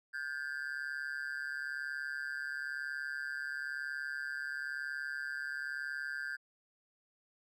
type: tone with amplitude modulation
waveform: triangle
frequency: 1582 Hz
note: G6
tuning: 15 cents sharp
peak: -31 dBFS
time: 0.13-6.37 s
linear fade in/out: 20 ms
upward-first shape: sine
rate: 141 Hz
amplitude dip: 100%
effects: none